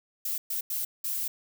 violet noise bursts at uneven times, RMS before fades -31 dBFS, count 4, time 0.25-0.38 / 0.5-0.61 / 0.7-0.85 / 1.04-1.28 s, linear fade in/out 5 ms, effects none

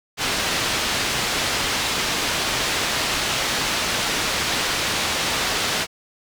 white low-pass noise, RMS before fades -23 dBFS, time 0.17-5.87 s, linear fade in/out 50 ms, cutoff 4600 Hz, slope 12 dB/octave, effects none

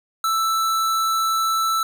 square tone, 1322 Hz, E6, 5 cents sharp, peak -19 dBFS, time 0.24-1.83 s, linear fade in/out 2 ms, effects none

